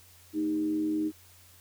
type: tone with frequency modulation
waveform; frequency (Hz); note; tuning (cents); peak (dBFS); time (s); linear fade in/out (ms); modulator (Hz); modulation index
sine; 311.1; D#4; 0; -26; 0.33-1.12; 50; 89.3; 0.42
effects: added 89 Hz sine -59 dBFS peak until 1.6 s + white hiss -57 dBFS RMS until 1.6 s